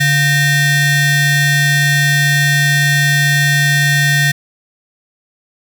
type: ring-modulated tone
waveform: 45% pulse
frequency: 849 Hz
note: G#5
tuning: 38 cents sharp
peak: -7 dBFS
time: 0-4.32 s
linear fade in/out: 10 ms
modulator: 994 Hz
effects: 7-bit